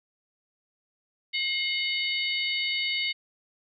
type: harmonic tone with a mistuned harmonic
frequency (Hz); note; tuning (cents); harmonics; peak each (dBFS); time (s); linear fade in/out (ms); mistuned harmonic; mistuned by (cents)
743; F#5; +7; 3 / 4 / 5 / 6; -29 / -31 / -33 / -35; 1.33-3.13; 20; 3; -70
effects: none